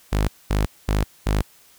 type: tone bursts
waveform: sawtooth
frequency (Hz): 51.3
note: G#1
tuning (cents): -21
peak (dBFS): -14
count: 4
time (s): 0.12-1.42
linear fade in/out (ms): 10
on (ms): 160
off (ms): 220
effects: white hiss -53 dBFS RMS until 1.78 s